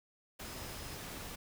sine tone in noise, 5090 Hz, D#8, 39 cents sharp, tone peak -56 dBFS, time 0.45-0.97 s, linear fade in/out 10 ms, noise pink, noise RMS -45 dBFS, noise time 0.39-1.36 s, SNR -14 dB, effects none

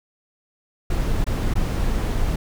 brown noise with dropouts, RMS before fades -21 dBFS, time 0.9-2.36 s, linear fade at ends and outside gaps 5 ms, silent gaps 1.243-1.265 / 1.539-1.554 s, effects none

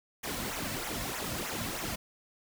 pink noise with flanger, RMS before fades -36 dBFS, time 0.23-1.96 s, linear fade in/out 10 ms, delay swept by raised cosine 0.21 to 2.51 ms, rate 3.2 Hz, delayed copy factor -0.7, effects none

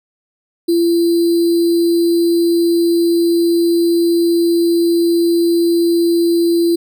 sine tone with sample-and-hold, 339.4 Hz, F4, 49 cents flat, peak -10 dBFS, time 0.68-6.76 s, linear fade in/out 10 ms, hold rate 4410 Hz, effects none

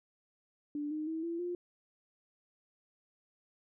sine tone with pitch steps, 293.7 / 307.4 / 321.8 / 336.8 / 352.5 Hz, D4 / D#4 / E4 / E4 / F4, 0 / -21 / -42 / +37 / +16 cents, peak -34 dBFS, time 0.75-1.55 s, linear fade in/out 2 ms, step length 160 ms, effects none

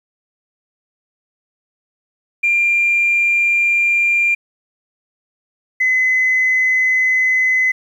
sine tone pair in turn, 2388 / 2030 Hz, D7 / B6, +28 / +47 cents, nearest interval minor third, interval 281 cents, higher first, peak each -11 dBFS, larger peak neither, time 2.43-4.35 / 5.8-7.72 s, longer neither, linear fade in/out 10 ms, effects tanh soft clip ceiling -7 dBFS + 8-bit

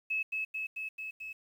sine tone with echo, 2590 Hz, E7, 31 cents flat, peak -29 dBFS, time 0.1-0.23 s, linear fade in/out 10 ms, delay 220 ms, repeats 5, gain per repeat -2 dB, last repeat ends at 1.33 s, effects 10-bit

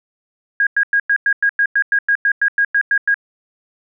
sine tone bursts, 1635 Hz, G#6, 28 cents flat, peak -11 dBFS, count 16, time 0.6-3.143 s, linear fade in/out 2 ms, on 68 ms, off 97 ms, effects none

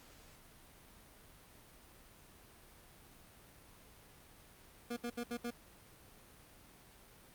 25% pulse tone bursts, 238.9 Hz, A#3, 43 cents sharp, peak -34 dBFS, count 5, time 4.9-5.508 s, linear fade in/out 10 ms, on 68 ms, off 67 ms, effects pink hiss -60 dBFS RMS until 7.34 s + Opus 48 kbps

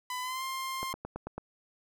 sawtooth tone with pitch glide, 1002 to 1056.1 Hz, B5 to C6, +25 to +16 cents, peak -30 dBFS, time 0.1-0.93 s, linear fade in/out 2 ms, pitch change +91 cents, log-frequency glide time 0.21-0.43 s
click train, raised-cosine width 1 ms, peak -23 dBFS, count 6, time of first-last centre 0.83-1.38 s, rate 9.09 Hz
effects none

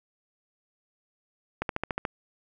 click train, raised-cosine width 0.5 ms, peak -13 dBFS, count 7, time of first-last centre 1.62-2.052 s, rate 13.9 Hz, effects none

